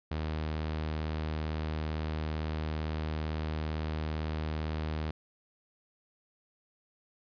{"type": "tone", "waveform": "sawtooth", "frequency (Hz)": 77.78, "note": "D#2", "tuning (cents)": 0, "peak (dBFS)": -28, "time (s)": [0.11, 5.11], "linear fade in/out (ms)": 5, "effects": ["resampled to 11025 Hz"]}